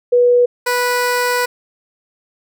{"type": "tone pair in turn", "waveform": ["sine", "15% pulse"], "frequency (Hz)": [487.9, 491.6], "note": ["B4", "B4"], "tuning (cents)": [-21, -8], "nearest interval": "unison", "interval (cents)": 13, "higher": "second", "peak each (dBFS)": -8, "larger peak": "neither", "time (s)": [[0.12, 0.46], [0.66, 1.46]], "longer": "second", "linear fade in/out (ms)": 10, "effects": []}